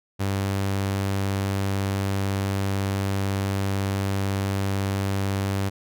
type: tone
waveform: sawtooth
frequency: 98 Hz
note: G2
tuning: in tune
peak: -19 dBFS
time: 0.19-5.7 s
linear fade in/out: 20 ms
effects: none